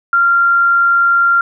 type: tone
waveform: sine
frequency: 1385 Hz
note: F6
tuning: 15 cents flat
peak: -8 dBFS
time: 0.13-1.41 s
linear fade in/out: 2 ms
effects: none